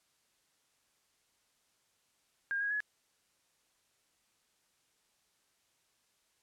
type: tone with pitch steps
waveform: sine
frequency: 1612 / 1647 / 1692 Hz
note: G6 / G#6 / G#6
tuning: +48 / -15 / +32 cents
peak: -31 dBFS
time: 2.51-2.804 s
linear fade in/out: 0 ms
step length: 98 ms
effects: white hiss -74 dBFS RMS until 6.42 s + low-pass 10000 Hz 12 dB/octave